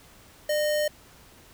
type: tone with sample-and-hold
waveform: sine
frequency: 600 Hz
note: D5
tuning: 37 cents sharp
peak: -22 dBFS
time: 0.49-0.88 s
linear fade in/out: 5 ms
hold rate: 2450 Hz
effects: pink hiss -53 dBFS RMS until 1.53 s

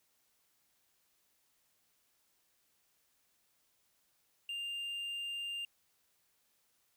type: tone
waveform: triangle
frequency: 2798 Hz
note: F7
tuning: 3 cents sharp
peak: -36 dBFS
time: 4.49-5.65 s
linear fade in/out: 2 ms
effects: white hiss -75 dBFS RMS until 6.96 s

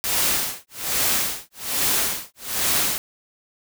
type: noise with tremolo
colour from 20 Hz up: white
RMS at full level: -20 dBFS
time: 0.04-2.98 s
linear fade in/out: 0 ms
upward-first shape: sine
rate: 1.2 Hz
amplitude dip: 100%
effects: none

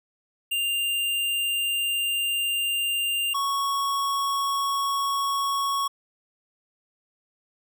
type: tone pair in turn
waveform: square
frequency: 2794 / 1108.8 Hz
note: F7 / C#6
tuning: 0 / 0 cents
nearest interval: octave + major third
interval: 1600 cents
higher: first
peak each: -24 dBFS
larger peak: neither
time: 0.51-3.34 / 3.34-5.88 s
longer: first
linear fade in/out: 10 ms
effects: none

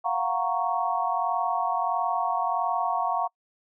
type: chord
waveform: sine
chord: Gb major seventh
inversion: third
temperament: equal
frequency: 698.5 / 740 / 932.3 / 1108.7 Hz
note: F5 / Gb5 / Bb5 / Db6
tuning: 0 / 0 / 0 / 0 cents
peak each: -29 dBFS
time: 0.04-3.28 s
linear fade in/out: 20 ms
effects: noise-tail reverb RT60 0.1 s tail -26 dB re dry

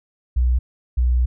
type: tone pair in turn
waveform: sine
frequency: 61.74 / 61.5 Hz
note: B1 / B1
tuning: 0 / -7 cents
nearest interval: unison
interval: 7 cents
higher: first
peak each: -14 dBFS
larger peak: neither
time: 0.36-0.59 / 0.97-1.26 s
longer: second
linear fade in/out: 10 ms
effects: none

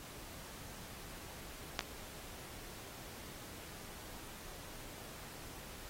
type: clicks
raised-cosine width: 0.2 ms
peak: -15 / -23 dBFS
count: 2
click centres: 1.792 / 1.808 s
effects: pink hiss -51 dBFS RMS until 5.89 s + AAC 48 kbps

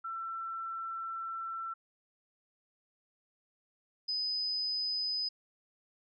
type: tone pair in turn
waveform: sine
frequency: 1342 / 5011 Hz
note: E6 / D#8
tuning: +31 / +11 cents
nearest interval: octave + major seventh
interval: 2280 cents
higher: second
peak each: -36 / -31 dBFS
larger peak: second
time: 0.04-1.74 / 4.08-5.29 s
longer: first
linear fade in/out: 10 ms
effects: none

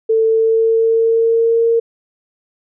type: tone with pitch glide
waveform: sine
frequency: 445.8 to 460.7 Hz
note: A4 to A#4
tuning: +23 to -20 cents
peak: -10 dBFS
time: 0.09-1.8 s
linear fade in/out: 10 ms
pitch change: +57 cents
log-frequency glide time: 0.26-1.67 s
effects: none

